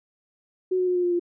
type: tone with pitch steps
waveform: sine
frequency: 370 / 365.5 / 361.1 / 356.8 / 352.5 / 348.2 Hz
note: F#4 / F#4 / F#4 / F4 / F4 / F4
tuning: 0 / -21 / -42 / +37 / +16 / -5 cents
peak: -20 dBFS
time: 0.71-1.196 s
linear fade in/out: 10 ms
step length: 81 ms
effects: none